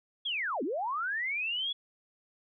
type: linear two-way sweep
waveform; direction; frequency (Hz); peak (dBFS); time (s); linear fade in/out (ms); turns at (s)
sine; down then up; 3424 to 236.3 to 3424; -30; 0.25-1.73; 10; 0.63
effects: none